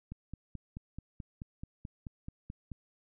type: click train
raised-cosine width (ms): 5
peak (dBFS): -29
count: 13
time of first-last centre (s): 0.12-2.717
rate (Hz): 4.62
effects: none